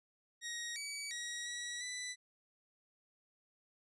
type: tone with pitch steps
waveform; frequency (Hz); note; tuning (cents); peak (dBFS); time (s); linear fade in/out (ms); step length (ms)
15% pulse; 1884 / 2282 / 1903 / 1924 / 1987; A#6 / C#7 / A#6 / B6 / B6; +18 / +50 / +35 / -46 / +10; -34; 0.41-2.16; 50; 350
effects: resampled to 24000 Hz